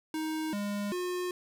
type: tone with pitch steps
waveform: square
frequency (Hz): 314 / 204.1 / 359.8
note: D#4 / G#3 / F#4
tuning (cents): +16 / -30 / -48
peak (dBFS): -32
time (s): 0.14-1.31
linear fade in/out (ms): 2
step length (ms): 390
effects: none